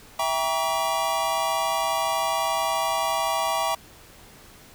square chord, E diminished seventh, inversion none, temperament just, 659.3 / 791.1 / 949.3 / 1139.2 Hz, E5 / G5 / Bb5 / Db6, 0 / +16 / +31 / +47 cents, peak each -29 dBFS, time 0.19-3.75 s, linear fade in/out 5 ms, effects pink hiss -49 dBFS RMS until 4.74 s

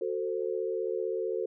sine chord, F# diminished, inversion none, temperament equal with one note detuned, 370 / 445.6 / 523.3 Hz, F#4 / A4 / C5, 0 / +22 / 0 cents, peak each -33 / -32 / -36 dBFS, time 0.01-1.46 s, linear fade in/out 5 ms, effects none

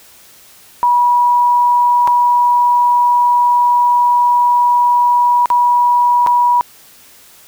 sine tone with dropouts, 970 Hz, B5, 31 cents flat, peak -8 dBFS, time 0.83-6.61 s, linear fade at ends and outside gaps 0 ms, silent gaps 2.074-2.078 / 5.458-5.502 / 6.264-6.271 s, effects white hiss -43 dBFS RMS until 7.47 s

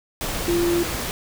sine tone in noise, 344.1 Hz, F4, 26 cents flat, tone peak -18 dBFS, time 0.48-0.83 s, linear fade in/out 0 ms, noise pink, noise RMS -27 dBFS, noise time 0.21-1.11 s, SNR +6 dB, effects none

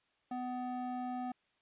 square tone with band-pass filter, 250 Hz, B3, 21 cents sharp, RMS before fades -39 dBFS, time 0.31-1.32 s, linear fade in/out 5 ms, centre 560 Hz, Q 7.4, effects white hiss -75 dBFS RMS until 1.61 s + resampled to 8000 Hz

